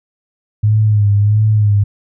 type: tone with vibrato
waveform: sine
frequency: 104.9 Hz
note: G#2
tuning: 18 cents sharp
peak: -8 dBFS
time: 0.63-1.84 s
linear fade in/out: 10 ms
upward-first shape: sine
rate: 1.5 Hz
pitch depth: 54 cents each way
effects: none